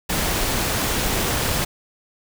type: noise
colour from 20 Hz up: pink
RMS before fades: -22 dBFS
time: 0.09-1.65 s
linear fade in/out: 10 ms
effects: none